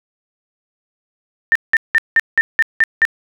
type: tone bursts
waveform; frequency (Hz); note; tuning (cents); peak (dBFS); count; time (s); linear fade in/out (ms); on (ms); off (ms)
sine; 1801; A6; +40; -8; 8; 1.52-3.052; 0; 34; 180
effects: none